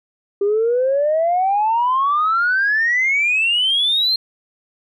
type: exponential sweep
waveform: sine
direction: up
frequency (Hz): 394.9 to 4223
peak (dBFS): -13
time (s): 0.41-4.16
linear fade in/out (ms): 5
effects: tanh soft clip ceiling -10 dBFS